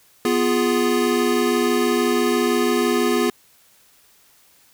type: chord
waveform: square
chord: F diminished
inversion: second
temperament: equal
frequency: 246.9 / 349.2 / 415.3 Hz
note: Cb4 / F4 / Ab4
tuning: 0 / 0 / 0 cents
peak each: -22 dBFS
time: 0.25-3.3 s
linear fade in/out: 2 ms
effects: white hiss -55 dBFS RMS until 4.73 s